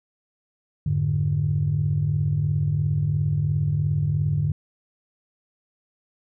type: tone cluster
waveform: sine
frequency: 87.4 / 104.4 / 147.3 Hz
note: F2 / G#2 / D3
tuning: +2 / +10 / +6 cents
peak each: -29 / -24 / -21 dBFS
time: 0.86-4.52 s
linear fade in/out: 5 ms
effects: tanh soft clip ceiling -12 dBFS